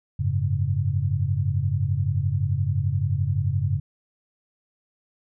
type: chord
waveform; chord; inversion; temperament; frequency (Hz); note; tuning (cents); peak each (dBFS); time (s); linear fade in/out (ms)
sine; F# suspended second; none; just; 92.5 / 104.06 / 138.75; F#2 / G#2 / C#3; 0 / +4 / +2; -25; 0.19-3.8; 10
effects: none